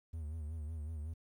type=tone with vibrato; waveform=triangle; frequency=78 Hz; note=D#2; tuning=5 cents sharp; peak=-37 dBFS; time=0.13-1.14 s; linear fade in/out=10 ms; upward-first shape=sine; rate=5.4 Hz; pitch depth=94 cents each way; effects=12-bit